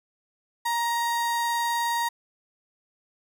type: tone with vibrato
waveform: 35% pulse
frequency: 939 Hz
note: A#5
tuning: 12 cents sharp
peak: -22 dBFS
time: 0.65-2.09 s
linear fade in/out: 10 ms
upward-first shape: sine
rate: 19 Hz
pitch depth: 8 cents each way
effects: none